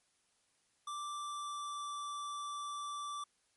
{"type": "tone with pitch glide", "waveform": "square", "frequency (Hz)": [1174.7, 1165.9], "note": ["D6", "D6"], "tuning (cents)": [0, -13], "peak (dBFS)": -40, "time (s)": [0.87, 3.24], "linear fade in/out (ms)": 5, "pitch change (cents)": -13, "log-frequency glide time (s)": [1.1, 1.93], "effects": ["white hiss -75 dBFS RMS until 3.56 s", "MP3 48 kbps"]}